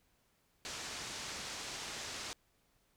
white low-pass noise, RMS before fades -44 dBFS, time 0.65-2.33 s, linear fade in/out 0 ms, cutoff 7000 Hz, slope 24 dB/octave, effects pink hiss -74 dBFS RMS until 2.96 s

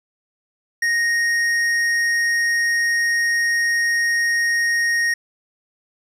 sine tone with hard clipping, 1864.7 Hz, A#6, in tune, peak -18 dBFS, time 0.82-5.14 s, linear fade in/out 5 ms, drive 9 dB, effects none

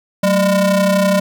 square ring-modulated tone, 205 Hz, G#3, 22 cents flat, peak -9 dBFS, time 0.23-1.2 s, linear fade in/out 5 ms, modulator 394 Hz, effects 7-bit

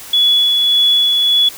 sine tone with tremolo, 3400 Hz, G#7, 40 cents sharp, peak -8 dBFS, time 0.13-1.49 s, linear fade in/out 5 ms, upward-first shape sine, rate 1.7 Hz, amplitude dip 25%, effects white hiss -33 dBFS RMS until 1.57 s

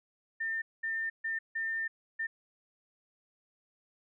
sine tone bursts at uneven times, 1803 Hz, A6, 42 cents sharp, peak -31 dBFS, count 5, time 0.4-0.62 / 0.83-1.1 / 1.24-1.39 / 1.55-1.88 / 2.19-2.27 s, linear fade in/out 10 ms, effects none

